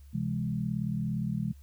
sine chord, C augmented, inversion none, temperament equal with one note detuned, 130.81 / 168.47 / 207.7 Hz, C3 / E3 / G#3, 0 / +38 / 0 cents, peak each -33 dBFS, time 0.13-1.53 s, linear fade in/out 20 ms, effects added 70 Hz sine -48 dBFS peak until 1.62 s + white hiss -67 dBFS RMS until 1.62 s

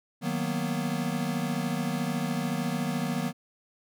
square chord, B major seventh, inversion first, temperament equal, 155.56 / 185 / 233.1 / 246.9 Hz, D#3 / F#3 / A#3 / B3, 0 / 0 / 0 / 0 cents, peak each -34 dBFS, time 0.21-3.33 s, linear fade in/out 50 ms, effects none

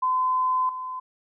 sine tone with level steps, 1022 Hz, C6, 41 cents flat, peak -20 / -30 dBFS, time 0.02-1 s, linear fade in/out 10 ms, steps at 0.69 s, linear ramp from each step 2 ms, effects none

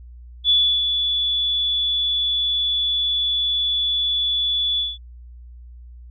sine tone with ADSR envelope, 3441 Hz, A7, 39 cents flat, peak -12 dBFS, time 0.44-4.98 s, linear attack 54 ms, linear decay 320 ms, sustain -6 dB, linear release 190 ms, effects added 60 Hz sine -38 dBFS peak until 6.1 s

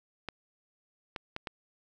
clicks, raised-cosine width 0.3 ms, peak -20 dBFS, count 4, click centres 0.287 / 1.162 / 1.364 / 1.472 s, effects none

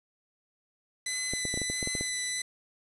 10% pulse tone with vibrato, 2008 Hz, B6, 28 cents sharp, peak -21 dBFS, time 1.06-2.42 s, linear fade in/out 5 ms, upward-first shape sine, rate 1.5 Hz, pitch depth 15 cents each way
clicks, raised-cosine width 2 ms, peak -21 dBFS, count 10, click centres 1.336 / 1.453 / 1.541 / 1.575 / 1.617 / 1.7 / 1.828 / 1.874 / 1.952 / 2.01 s
effects resampled to 24000 Hz + 8-bit

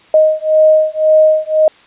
sine beating tone pair, 622.3 / 624.2 Hz, D#5 / D#5, 0 / +5 cents, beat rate 1.9 Hz, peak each -10 dBFS, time 0.14-1.68 s, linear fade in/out 2 ms, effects white hiss -45 dBFS RMS until 1.86 s + resampled to 8000 Hz

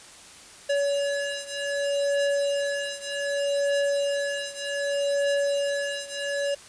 square beating tone pair, 566 / 566.65 Hz, C#5 / C#5, +36 / +38 cents, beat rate 0.65 Hz, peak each -27 / -29 dBFS, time 0.69-6.55 s, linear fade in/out 10 ms, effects white hiss -47 dBFS RMS until 6.68 s + resampled to 22050 Hz

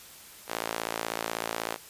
sawtooth tone with high-pass filter, 56.2 Hz, A1, 37 cents sharp, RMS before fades -34 dBFS, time 0.47-1.78 s, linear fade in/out 50 ms, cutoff 560 Hz, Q 0.82, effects white hiss -49 dBFS RMS until 1.89 s + resampled to 32000 Hz

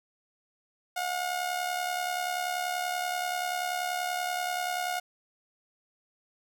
sawtooth tone with amplitude modulation, 720 Hz, F#5, 47 cents flat, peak -23 dBFS, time 0.96-5 s, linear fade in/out 10 ms, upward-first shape sine, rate 70.4 Hz, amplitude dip 55%, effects none

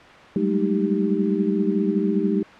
sine tone cluster, 190.6 / 201.1 / 215.4 / 313.5 / 392.6 Hz, G3 / G3 / A3 / D#4 / G4, -48 / +44 / -37 / +13 / +3 cents, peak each -25 dBFS, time 0.36-2.43 s, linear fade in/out 2 ms, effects white hiss -43 dBFS RMS until 2.59 s + low-pass 2000 Hz 12 dB/octave

